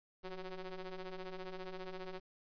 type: ring-modulated tone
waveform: sawtooth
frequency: 184.6 Hz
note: F#3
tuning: 4 cents flat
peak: -36 dBFS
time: 0.23-2.2 s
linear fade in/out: 20 ms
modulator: 192 Hz
effects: resampled to 11025 Hz + 11-bit